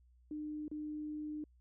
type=tone with dropouts; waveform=sine; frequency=302.4 Hz; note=D#4; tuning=49 cents flat; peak=-39 dBFS; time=0.31-1.44 s; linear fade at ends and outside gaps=2 ms; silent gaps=0.681-0.714 s; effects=added 61 Hz sine -63 dBFS peak until 1.6 s